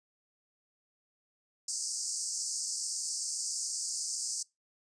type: band-pass noise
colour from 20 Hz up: white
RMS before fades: -36 dBFS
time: 1.68-4.43 s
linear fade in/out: 5 ms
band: 4700 to 9000 Hz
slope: 96 dB/octave
effects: noise-tail reverb RT60 0.2 s tail -23 dB re dry + resampled to 22050 Hz